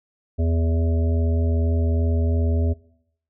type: harmonic tone with a mistuned harmonic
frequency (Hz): 82.41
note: E2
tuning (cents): 0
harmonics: 1 / 3 / 5 / 7 / 8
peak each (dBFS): -18 / -28 / -32 / -35 / -36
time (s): 0.38-2.74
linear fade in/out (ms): 20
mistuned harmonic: 1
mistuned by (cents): -23
effects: noise-tail reverb RT60 0.7 s tail -21 dB re dry